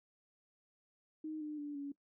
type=tone with pitch steps; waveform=sine; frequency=311.1 / 301.4 / 291.9 / 282.8 Hz; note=D#4 / D4 / D4 / C#4; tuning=0 / +45 / -10 / +35 cents; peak=-39 dBFS; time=1.24-1.92 s; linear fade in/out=5 ms; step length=170 ms; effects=noise-tail reverb RT60 0.1 s tail -19 dB re dry